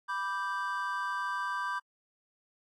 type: chord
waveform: triangle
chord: G major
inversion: first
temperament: equal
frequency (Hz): 987.8 / 1174.7 / 1568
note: B5 / D6 / G6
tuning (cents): 0 / 0 / 0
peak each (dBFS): -34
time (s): 0.08-1.8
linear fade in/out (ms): 20
effects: AAC 64 kbps